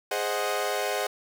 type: chord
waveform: sawtooth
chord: Ab dominant seventh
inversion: none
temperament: equal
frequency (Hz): 415.3 / 523.3 / 622.3 / 740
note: Ab4 / C5 / Eb5 / Gb5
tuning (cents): 0 / 0 / 0 / 0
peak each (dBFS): -28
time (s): 0.11-1.07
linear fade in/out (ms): 5
effects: none